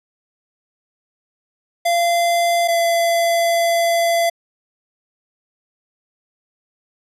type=tone pair in turn; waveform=square; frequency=687 / 678.3 Hz; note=F5 / E5; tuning=-29 / +49 cents; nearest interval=unison; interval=22 cents; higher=first; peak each=-15 dBFS; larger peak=neither; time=1.85-2.68 / 2.68-4.3 s; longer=second; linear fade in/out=10 ms; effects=resampled to 32000 Hz